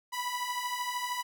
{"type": "beating tone pair", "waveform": "sawtooth", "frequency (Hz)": [977, 990], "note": ["B5", "B5"], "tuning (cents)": [-19, 4], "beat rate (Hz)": 13, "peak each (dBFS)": [-33, -30], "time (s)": [0.12, 1.23], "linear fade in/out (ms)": 20, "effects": []}